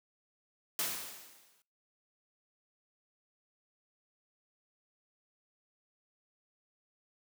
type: noise with exponential decay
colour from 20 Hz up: white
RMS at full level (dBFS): -32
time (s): 0.79-1.62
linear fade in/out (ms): 1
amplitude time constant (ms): 180
effects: noise-tail reverb RT60 0.4 s tail -23 dB re dry + high-pass 150 Hz 12 dB/octave